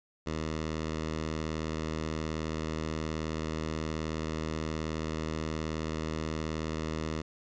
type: tone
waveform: 10% pulse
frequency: 78.8 Hz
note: D#2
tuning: 23 cents sharp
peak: -24 dBFS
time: 0.26-7.22 s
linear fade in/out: 10 ms
effects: resampled to 16000 Hz